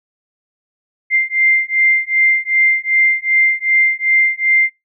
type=beating tone pair; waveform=sine; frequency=2093 / 2095.6 Hz; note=C7 / C7; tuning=0 / +2 cents; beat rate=2.6 Hz; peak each=-14 dBFS; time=1.1-4.7 s; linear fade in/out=50 ms; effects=noise-tail reverb RT60 0.2 s tail -26 dB re dry